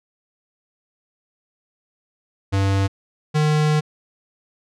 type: tone pair in turn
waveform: square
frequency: 97.8 / 152.2 Hz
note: G2 / D#3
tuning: -4 / -38 cents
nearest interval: minor sixth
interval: 766 cents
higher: second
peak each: -17 / -16 dBFS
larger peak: second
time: 2.52-2.88 / 3.34-3.81 s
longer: second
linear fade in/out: 20 ms
effects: low-pass 7000 Hz 12 dB/octave

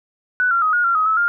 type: tone with pitch steps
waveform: sine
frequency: 1488 / 1375 / 1260 / 1437 / 1374 / 1264 / 1301 / 1405 Hz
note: F#6 / F6 / D#6 / F6 / F6 / D#6 / E6 / F6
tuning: +9 / -27 / +21 / +49 / -29 / +27 / -23 / +10 cents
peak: -14 dBFS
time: 0.4-1.28 s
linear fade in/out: 0 ms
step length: 110 ms
effects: none

